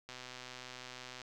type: click train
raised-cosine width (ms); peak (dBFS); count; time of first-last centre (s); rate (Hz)
0.2; -29; 143; 0.09-1.217; 126
effects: none